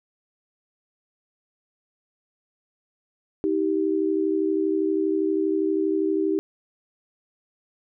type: tone pair together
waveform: sine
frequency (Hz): 317.2 / 389.7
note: D#4 / G4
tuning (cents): +33 / -10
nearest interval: major third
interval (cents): 357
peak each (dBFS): -23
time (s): 3.44-6.39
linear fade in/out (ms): 0
effects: none